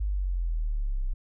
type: exponential sweep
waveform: sine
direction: down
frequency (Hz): 51.91 to 30.87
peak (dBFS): -25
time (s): 0-1.14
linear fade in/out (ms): 10
effects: none